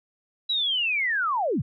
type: linear sweep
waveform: sine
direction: down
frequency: 3951 to 82.41 Hz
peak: -22 dBFS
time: 0.49-1.62 s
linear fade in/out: 10 ms
effects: none